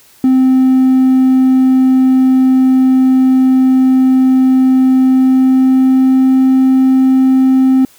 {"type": "tone with pitch glide", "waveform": "triangle", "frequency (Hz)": [260, 262.1], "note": ["C4", "C4"], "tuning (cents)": [-11, 3], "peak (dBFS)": -3, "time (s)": [0.24, 7.85], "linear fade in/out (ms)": 2, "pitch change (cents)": 14, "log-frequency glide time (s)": [5.02, 6.42], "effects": ["tanh soft clip ceiling 0 dBFS", "white hiss -45 dBFS RMS until 7.98 s"]}